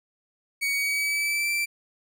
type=tone with pitch glide; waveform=40% pulse; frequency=2244 to 2342 Hz; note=C#7 to D7; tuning=+21 to -5 cents; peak=-23 dBFS; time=0.61-1.66 s; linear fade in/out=20 ms; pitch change=+74 cents; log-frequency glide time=0.75-1.5 s; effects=none